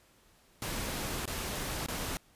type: noise with dropouts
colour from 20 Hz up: pink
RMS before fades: -36 dBFS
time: 0.62-2.17 s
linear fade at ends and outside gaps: 0 ms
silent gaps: 1.255-1.277 / 1.862-1.885 s
effects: pink hiss -64 dBFS RMS until 2.35 s + resampled to 32000 Hz